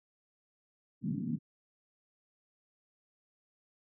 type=band-pass noise; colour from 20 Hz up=white; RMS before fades=-35 dBFS; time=1.01-1.39 s; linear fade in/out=50 ms; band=130 to 260 Hz; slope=48 dB/octave; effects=none